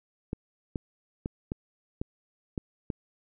clicks, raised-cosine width 3 ms, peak -18 dBFS, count 7, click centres 0.331 / 0.758 / 1.259 / 1.519 / 2.015 / 2.578 / 2.902 s, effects none

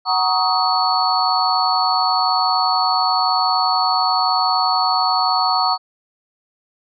sine tone cluster, 745 / 934 / 1115 / 1256 / 4428 Hz, F#5 / A#5 / C#6 / D#6 / C#8, +12 / +3 / +10 / +16 / -3 cents, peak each -20 / -21 / -24 / -21 / -20 dBFS, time 0.05-5.78 s, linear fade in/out 50 ms, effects none

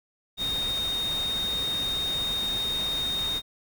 sine tone in noise, 3700 Hz, A#7, 14 cents flat, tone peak -26 dBFS, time 0.37-3.42 s, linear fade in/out 50 ms, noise pink, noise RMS -37 dBFS, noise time 0.37-3.42 s, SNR +8 dB, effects none

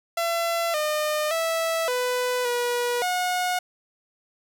sawtooth tone with pitch steps, 675 / 607 / 656 / 498 / 484.3 / 725 Hz, E5 / D#5 / E5 / B4 / B4 / F#5, +41 / -43 / -9 / +14 / -34 / -35 cents, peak -19 dBFS, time 0.17-3.59 s, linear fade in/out 5 ms, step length 570 ms, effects none

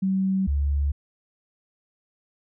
sine tone pair in turn, 191 / 71.19 Hz, G3 / C#2, -45 / +47 cents, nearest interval octave + perfect fourth, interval 1708 cents, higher first, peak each -20 dBFS, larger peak neither, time 0.02-0.47 / 0.47-0.92 s, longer neither, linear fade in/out 10 ms, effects none

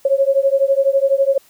sine beating tone pair, 541 / 553 Hz, C#5 / C#5, -42 / -4 cents, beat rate 12 Hz, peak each -15 dBFS, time 0.05-1.38 s, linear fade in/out 5 ms, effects white hiss -52 dBFS RMS until 1.49 s

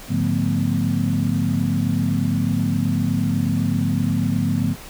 sine tone cluster, 104.7 / 146.5 / 177.8 / 224.7 / 252.7 Hz, G#2 / D3 / F3 / A3 / B3, +15 / -4 / +31 / +37 / +40 cents, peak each -24 dBFS, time 0.08-4.76 s, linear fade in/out 50 ms, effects pink hiss -39 dBFS RMS until 4.89 s

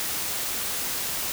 white noise, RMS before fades -29 dBFS, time 0-1.32 s, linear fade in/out 0 ms, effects none

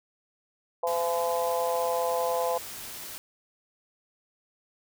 harmonic tone, 170 Hz, F3, 46 cents flat, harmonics 3 / 4 / 5 / 6, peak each -28 / -30 / -32 / -34 dBFS, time 0.83-2.58 s, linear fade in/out 5 ms
white noise, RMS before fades -40 dBFS, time 0.87-3.18 s, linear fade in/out 0 ms
effects none

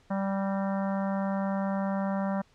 harmonic tone with a mistuned harmonic, 195.2 Hz, G3, 7 cents flat, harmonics 1 / 3 / 4 / 5 / 6 / 7 / 8 / 9, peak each -28 / -34 / -38 / -39 / -44 / -44 / -47 / -48 dBFS, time 0.1-2.42 s, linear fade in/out 10 ms, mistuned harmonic 9, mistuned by +63 cents, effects pink hiss -63 dBFS RMS until 2.54 s + low-pass 6000 Hz 12 dB/octave

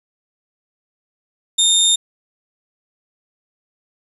25% pulse tone, 3646 Hz, A#7, 39 cents flat, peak -8 dBFS, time 1.58-1.96 s, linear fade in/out 10 ms, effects resampled to 32000 Hz + 7-bit

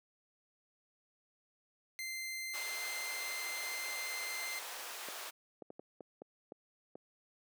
sawtooth tone, 2082 Hz, C7, 9 cents flat, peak -36 dBFS, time 1.99-4.59 s, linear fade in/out 0 ms
pink high-pass noise, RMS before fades -45 dBFS, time 2.53-5.31 s, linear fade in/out 20 ms, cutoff 610 Hz, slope 12 dB/octave
clicks, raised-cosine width 2 ms, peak -29 dBFS, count 8, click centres 5.086 / 5.622 / 5.704 / 5.795 / 6.007 / 6.219 / 6.521 / 6.955 s
effects high-pass 400 Hz 12 dB/octave

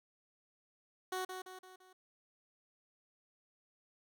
15% pulse tone with echo, 371.5 Hz, F#4, 7 cents sharp, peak -30 dBFS, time 1.12-1.25 s, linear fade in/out 5 ms, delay 170 ms, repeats 4, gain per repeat -6 dB, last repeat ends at 1.93 s, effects none

